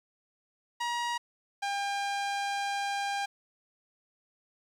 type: tone pair in turn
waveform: sawtooth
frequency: 953 / 801.4 Hz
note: A#5 / G5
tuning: +38 / +38 cents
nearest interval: minor third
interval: 300 cents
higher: first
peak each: -26 dBFS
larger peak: neither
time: 0.8-1.18 / 1.62-3.26 s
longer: second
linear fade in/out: 10 ms
effects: low-pass 7000 Hz 12 dB/octave + 10-bit